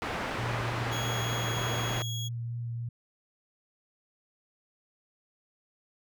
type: low-pass noise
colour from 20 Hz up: white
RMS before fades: -34 dBFS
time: 0.02-2.02 s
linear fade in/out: 0 ms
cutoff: 1600 Hz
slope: 12 dB/octave
type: tone with vibrato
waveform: sine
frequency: 117.9 Hz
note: A#2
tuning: 20 cents sharp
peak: -32 dBFS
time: 0.38-2.89 s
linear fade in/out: 5 ms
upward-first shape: triangle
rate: 3.3 Hz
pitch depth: 16 cents each way
type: tone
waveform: 30% pulse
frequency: 3322 Hz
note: G#7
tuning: in tune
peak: -33 dBFS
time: 0.91-2.29 s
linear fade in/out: 20 ms
effects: none